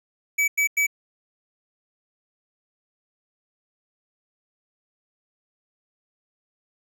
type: tone bursts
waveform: square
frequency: 2289 Hz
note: D7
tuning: 45 cents flat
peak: -19 dBFS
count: 3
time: 0.38-0.868 s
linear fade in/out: 10 ms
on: 100 ms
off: 94 ms
effects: none